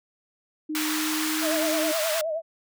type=tone with pitch glide; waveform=sine; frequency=308.1 to 312.4 Hz; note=D#4 to D#4; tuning=-17 to +7 cents; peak=-27 dBFS; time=0.69-1.92 s; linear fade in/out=10 ms; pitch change=+24 cents; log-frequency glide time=0.81-1.41 s
type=high-pass noise; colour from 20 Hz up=pink; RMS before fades=-29 dBFS; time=0.75-2.21 s; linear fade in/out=0 ms; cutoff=1000 Hz; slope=24 dB/octave
type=tone with vibrato; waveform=sine; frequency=636 Hz; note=D#5; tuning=38 cents sharp; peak=-25 dBFS; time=1.41-2.42 s; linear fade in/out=50 ms; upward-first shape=sine; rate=9.5 Hz; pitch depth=80 cents each way
effects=none